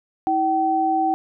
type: tone pair together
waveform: sine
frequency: 322.5 / 767 Hz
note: E4 / G5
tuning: -38 / -38 cents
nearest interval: octave + minor third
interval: 1500 cents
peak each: -23 / -18 dBFS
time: 0.27-1.14 s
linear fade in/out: 0 ms
effects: none